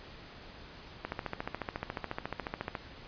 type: click train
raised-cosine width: 0.5 ms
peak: -19 dBFS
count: 25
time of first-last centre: 1.05-2.752 s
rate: 14.1 Hz
effects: pink hiss -50 dBFS RMS until 3.07 s + resampled to 11025 Hz